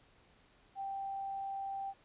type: tone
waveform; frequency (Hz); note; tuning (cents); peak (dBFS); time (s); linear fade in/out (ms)
sine; 784; G5; 0; -37; 0.75-1.94; 50
effects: pink hiss -66 dBFS RMS until 2.04 s + resampled to 8000 Hz